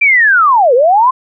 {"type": "linear two-way sweep", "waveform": "sine", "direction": "down then up", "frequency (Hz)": [2389, 459.4, 1063], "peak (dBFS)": -5, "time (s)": [0.01, 1.11], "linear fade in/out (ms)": 10, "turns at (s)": 0.74, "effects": []}